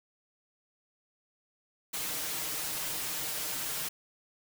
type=noise with comb filter; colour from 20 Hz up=white; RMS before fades=-35 dBFS; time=1.93-3.89 s; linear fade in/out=10 ms; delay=6.5 ms; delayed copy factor=+0.75; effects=none